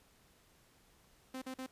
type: tone bursts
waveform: sawtooth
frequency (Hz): 260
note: C4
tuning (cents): -11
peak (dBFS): -37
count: 3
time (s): 1.34-1.664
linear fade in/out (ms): 5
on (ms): 78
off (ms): 45
effects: pink hiss -67 dBFS RMS until 1.71 s + resampled to 32000 Hz